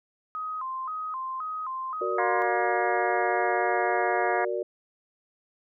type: tone with vibrato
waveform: sine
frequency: 1147 Hz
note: D6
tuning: 41 cents flat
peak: -30 dBFS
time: 0.35-2.42 s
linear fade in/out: 0 ms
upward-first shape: square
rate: 1.9 Hz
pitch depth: 160 cents each way
type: chord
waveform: sine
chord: Gb augmented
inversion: none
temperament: equal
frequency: 370 / 466.2 / 587.3 Hz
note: Gb4 / Bb4 / D5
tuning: 0 / 0 / 0 cents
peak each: -30 / -31 / -32 dBFS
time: 2.01-4.63 s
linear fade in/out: 5 ms
type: harmonic tone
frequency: 237.7 Hz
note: A#3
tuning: 34 cents sharp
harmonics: 3 / 4 / 5 / 6 / 7 / 8 / 9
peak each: -27 / -32 / -35 / -36 / -32 / -36 / -38 dBFS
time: 2.18-4.45 s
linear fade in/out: 5 ms
effects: none